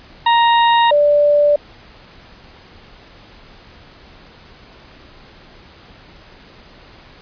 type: tone pair in turn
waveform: 40% pulse / sine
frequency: 935 / 586.1 Hz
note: A#5 / D5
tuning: +5 / -4 cents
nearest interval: minor sixth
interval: 809 cents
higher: first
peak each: -9 dBFS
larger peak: neither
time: 0.26-0.91 / 0.91-1.56 s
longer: neither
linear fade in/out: 5 ms
effects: pink hiss -43 dBFS RMS until 7.21 s + resampled to 11025 Hz